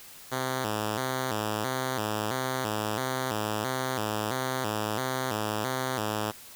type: tone with vibrato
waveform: 5% pulse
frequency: 117.8 Hz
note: A#2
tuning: 19 cents sharp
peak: -17 dBFS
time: 0.31-6.32 s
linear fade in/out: 20 ms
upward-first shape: square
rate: 1.5 Hz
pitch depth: 170 cents each way
effects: white hiss -48 dBFS RMS until 6.55 s